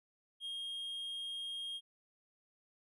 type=tone; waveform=triangle; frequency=3240 Hz; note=G#7; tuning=43 cents flat; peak=-38 dBFS; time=0.4-1.81 s; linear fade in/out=50 ms; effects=none